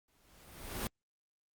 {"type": "noise with exponential growth", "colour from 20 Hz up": "pink", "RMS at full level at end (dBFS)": -35, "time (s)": [0.08, 0.87], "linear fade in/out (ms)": 2, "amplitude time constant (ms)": 170, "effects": ["Opus 48 kbps"]}